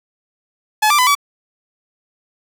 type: tone with pitch steps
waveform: sawtooth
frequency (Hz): 855 / 1179 / 1005 / 1144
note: A5 / D6 / B5 / D6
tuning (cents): -50 / +6 / +30 / -46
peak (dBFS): -7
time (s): 0.82-1.152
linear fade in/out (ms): 10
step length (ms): 83
effects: 7-bit